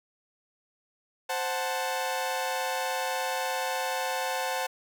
sawtooth chord, F# diminished, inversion second, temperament equal, 523.3 / 740 / 880 Hz, C5 / F#5 / A5, 0 / 0 / 0 cents, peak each -29 dBFS, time 1.29-4.67 s, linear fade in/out 10 ms, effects none

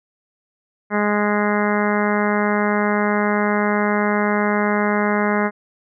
harmonic tone, 207.7 Hz, G#3, in tune, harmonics 1 / 2 / 3 / 4 / 5 / 6 / 7 / 8 / 9 / 10, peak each -20 / -23 / -25 / -26 / -27 / -28 / -28 / -29 / -30 / -30 dBFS, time 0.9-5.51 s, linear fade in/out 50 ms, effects none

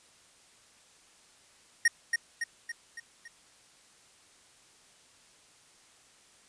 square tone with echo, 1864.7 Hz, A#6, in tune, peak -20 dBFS, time 1.85-1.88 s, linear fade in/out 5 ms, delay 280 ms, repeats 5, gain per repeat -5 dB, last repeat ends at 3.28 s, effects white hiss -60 dBFS RMS until 6.48 s + resampled to 22050 Hz

